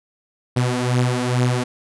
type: beating tone pair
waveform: sawtooth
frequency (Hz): 123.47 / 125.77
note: B2 / B2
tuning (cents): 0 / +32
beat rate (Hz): 2.3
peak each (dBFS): -15 / -18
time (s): 0.56-1.64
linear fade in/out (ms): 10
effects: resampled to 24000 Hz